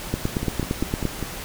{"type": "two click trains", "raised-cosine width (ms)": 3, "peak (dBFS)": [-9, -13], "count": [9, 5], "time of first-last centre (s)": [[0.14, 1.053], [0.43, 1.227]], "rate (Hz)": [8.76, 5.02], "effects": ["pink hiss -34 dBFS RMS until 1.44 s"]}